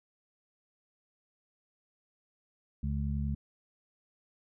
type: harmonic tone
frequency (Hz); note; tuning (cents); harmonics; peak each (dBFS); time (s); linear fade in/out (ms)
70.8; C#2; +37; 1 / 2 / 3; -32 / -35 / -37; 2.83-3.35; 5
effects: none